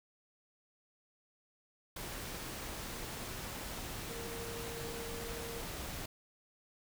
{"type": "tone in noise", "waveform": "sine", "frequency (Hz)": 464.2, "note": "A#4", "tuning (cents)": -7, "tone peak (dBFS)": -45, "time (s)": [4.09, 5.61], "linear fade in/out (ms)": 5, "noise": "pink", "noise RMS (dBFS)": -43, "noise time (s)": [1.96, 6.06], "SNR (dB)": -5, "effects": []}